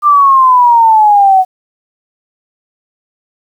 sine exponential sweep, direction down, 1198 to 740 Hz, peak -3 dBFS, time 0.02-1.45 s, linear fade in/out 50 ms, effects 7-bit

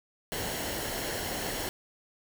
pink noise with comb filter, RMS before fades -34 dBFS, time 0.32-1.69 s, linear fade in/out 0 ms, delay 0.82 ms, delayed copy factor -0.5, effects none

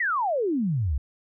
sine exponential sweep, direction down, 2026 to 61.8 Hz, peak -22 dBFS, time 0-0.98 s, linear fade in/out 5 ms, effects none

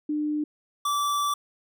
sine / square tone pair in turn, 300 / 1160.5 Hz, D4 / D6, +37 / -21 cents, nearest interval octave + major seventh, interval 2342 cents, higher second, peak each -24 dBFS, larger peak neither, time 0.09-0.44 / 0.85-1.34 s, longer second, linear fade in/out 5 ms, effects none

